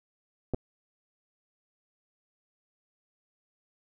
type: clicks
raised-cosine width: 2 ms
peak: -17 dBFS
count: 2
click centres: 0.537 / 0.545 s
effects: none